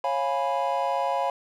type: chord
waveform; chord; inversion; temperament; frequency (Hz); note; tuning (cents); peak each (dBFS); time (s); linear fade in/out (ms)
triangle; C# dominant seventh; none; equal with one note detuned; 548.9 / 698.5 / 830.6 / 987.8; C#5 / E#5 / G#5 / B5; -17 / 0 / 0 / 0; -27; 0.04-1.3; 2
effects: none